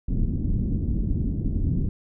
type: low-pass noise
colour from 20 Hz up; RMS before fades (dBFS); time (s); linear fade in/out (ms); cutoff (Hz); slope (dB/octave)
pink; -24; 0.08-1.89; 2; 260; 24
effects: none